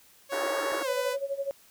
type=tone with pitch glide; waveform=sawtooth; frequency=554.4 to 499.7 Hz; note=C#5 to B4; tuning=0 to +20 cents; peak=-25 dBFS; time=0.29-1.17 s; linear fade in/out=50 ms; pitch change=-180 cents; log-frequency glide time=0.83-0.89 s
type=band-pass noise; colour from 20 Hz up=pink; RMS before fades=-34 dBFS; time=0.32-0.83 s; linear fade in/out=5 ms; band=300 to 1900 Hz; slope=96 dB/octave
type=tone with tremolo; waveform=sine; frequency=554 Hz; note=C#5; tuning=1 cent flat; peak=-26 dBFS; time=0.72-1.51 s; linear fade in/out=0 ms; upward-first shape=sine; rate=12 Hz; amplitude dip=85%
effects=white hiss -58 dBFS RMS until 1.7 s